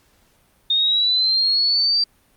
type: linear sweep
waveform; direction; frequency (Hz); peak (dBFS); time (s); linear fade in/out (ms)
sine; up; 3669 to 4699; -15; 0.7-2.04; 5
effects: pink hiss -59 dBFS RMS until 2.36 s + Opus 48 kbps